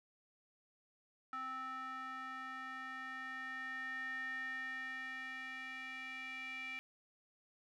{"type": "tone with band-pass filter sweep", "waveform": "square", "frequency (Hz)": 261.2, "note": "C4", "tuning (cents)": -3, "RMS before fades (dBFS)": -45, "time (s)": [1.33, 6.79], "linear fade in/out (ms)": 0, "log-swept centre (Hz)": [1400, 2300], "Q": 7.7, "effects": []}